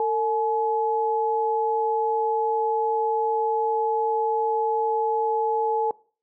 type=tone pair together; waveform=sine; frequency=451.3 / 851.3 Hz; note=A4 / G#5; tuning=+44 / +43 cents; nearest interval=major seventh; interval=1099 cents; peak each=-23 dBFS; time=0-5.91 s; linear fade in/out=2 ms; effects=noise-tail reverb RT60 0.4 s tail -21 dB re dry